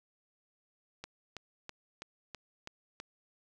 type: click train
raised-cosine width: 0.2 ms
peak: -25 dBFS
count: 7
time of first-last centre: 1.04-3.001 s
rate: 3.06 Hz
effects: none